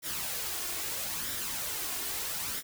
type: noise with flanger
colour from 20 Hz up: white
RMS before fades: -35 dBFS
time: 0.02-2.63 s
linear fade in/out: 50 ms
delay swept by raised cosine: 0.55 to 2.85 ms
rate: 0.77 Hz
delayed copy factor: +0.5
effects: none